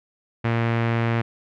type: tone with low-pass filter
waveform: sawtooth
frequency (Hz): 115.8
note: A#2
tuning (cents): -11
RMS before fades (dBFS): -22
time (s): 0.44-1.22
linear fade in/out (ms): 10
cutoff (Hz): 2200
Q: 1.7
effects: none